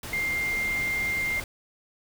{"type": "tone in noise", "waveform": "sine", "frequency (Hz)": 2100, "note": "C7", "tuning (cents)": 6, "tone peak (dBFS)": -25, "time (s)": [0.13, 1.4], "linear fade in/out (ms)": 2, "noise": "pink", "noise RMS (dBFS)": -37, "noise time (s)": [0.03, 1.44], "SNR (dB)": 9, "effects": []}